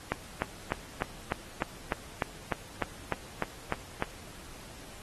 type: click train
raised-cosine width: 0.5 ms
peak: -13 dBFS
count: 14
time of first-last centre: 0.12-4.024 s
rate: 3.33 Hz
effects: pink hiss -49 dBFS RMS until 5.02 s + AAC 32 kbps